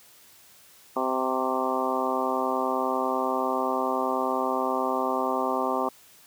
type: harmonic tone with a mistuned harmonic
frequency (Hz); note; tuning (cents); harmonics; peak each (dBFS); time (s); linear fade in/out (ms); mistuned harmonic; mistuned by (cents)
129.9; C3; -12; 2 / 3 / 4 / 5 / 6 / 7 / 8 / 9; -32 / -32 / -32 / -32 / -32 / -32 / -32 / -32; 0.96-5.89; 5; 8; +34
effects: white hiss -54 dBFS RMS until 6.26 s + high-pass 60 Hz 12 dB/octave